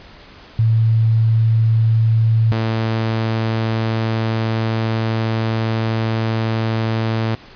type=tone pair in turn; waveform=sine / sawtooth; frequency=112.5 / 112.5 Hz; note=A2 / A2; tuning=+39 / +39 cents; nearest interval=unison; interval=0 cents; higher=neither; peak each=-11 / -13 dBFS; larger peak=first; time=0.59-2.52 / 2.52-7.35 s; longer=second; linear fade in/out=0 ms; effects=pink hiss -42 dBFS RMS until 7.55 s + resampled to 11025 Hz